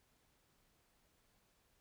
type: silence
effects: pink hiss -75 dBFS RMS until 1.8 s